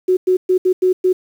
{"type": "tone bursts at uneven times", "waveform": "sine", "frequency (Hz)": 369.2, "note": "F#4", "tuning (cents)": -4, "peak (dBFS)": -10, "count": 6, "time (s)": [[0.08, 0.17], [0.27, 0.37], [0.49, 0.58], [0.65, 0.73], [0.82, 0.93], [1.04, 1.13]], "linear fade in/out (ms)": 10, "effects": ["7-bit"]}